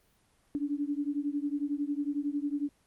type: beating tone pair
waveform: sine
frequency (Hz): 284.2 / 295.2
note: C#4 / D4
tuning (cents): +43 / +9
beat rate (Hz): 11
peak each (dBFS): -32 / -33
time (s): 0.55-2.69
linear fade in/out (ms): 0
effects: pink hiss -68 dBFS RMS until 2.86 s + Opus 24 kbps